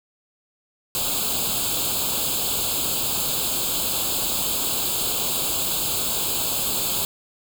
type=noise with comb filter; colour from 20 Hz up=white; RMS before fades=-24 dBFS; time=0.95-7.05 s; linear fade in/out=0 ms; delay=0.26 ms; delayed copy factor=+1; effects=none